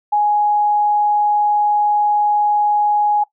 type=tone; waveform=sine; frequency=833 Hz; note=G#5; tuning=5 cents sharp; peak=-12 dBFS; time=0.12-3.24 s; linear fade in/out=10 ms; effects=noise-tail reverb RT60 0.1 s tail -18 dB re dry